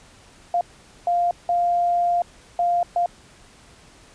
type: tone bursts at uneven times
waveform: sine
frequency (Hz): 698.5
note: F5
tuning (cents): 0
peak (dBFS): -17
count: 5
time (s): 0.54-0.61 / 1.07-1.31 / 1.49-2.22 / 2.59-2.83 / 2.96-3.06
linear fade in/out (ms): 2
effects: pink hiss -50 dBFS RMS until 4.14 s + resampled to 22050 Hz